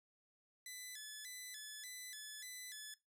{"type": "tone with vibrato", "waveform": "10% pulse", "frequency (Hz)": 1856, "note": "A#6", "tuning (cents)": -8, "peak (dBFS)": -39, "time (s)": [0.66, 2.94], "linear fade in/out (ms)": 2, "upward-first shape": "square", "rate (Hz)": 1.7, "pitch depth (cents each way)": 130, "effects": ["noise-tail reverb RT60 0.2 s tail -18 dB re dry"]}